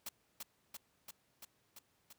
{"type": "noise with echo", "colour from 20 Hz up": "white", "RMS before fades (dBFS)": -43, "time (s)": [0.06, 0.09], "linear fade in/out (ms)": 5, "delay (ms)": 340, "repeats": 6, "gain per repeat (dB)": -2, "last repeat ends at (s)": 2.13, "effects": ["pink hiss -75 dBFS RMS until 2.18 s", "high-pass 80 Hz 12 dB/octave"]}